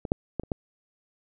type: clicks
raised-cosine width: 2 ms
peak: -19 / -9 / -15 / -28 / -14 dBFS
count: 5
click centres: 0.052 / 0.119 / 0.397 / 0.435 / 0.518 s
effects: none